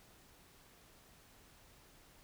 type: silence
effects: pink hiss -63 dBFS RMS until 2.23 s